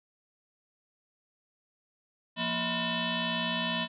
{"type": "tone with frequency modulation", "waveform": "sine", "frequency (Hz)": 1396.9, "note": "F6", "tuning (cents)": 0, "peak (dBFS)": -28, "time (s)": [2.36, 3.88], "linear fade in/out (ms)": 50, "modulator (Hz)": 408, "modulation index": 5.3, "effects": []}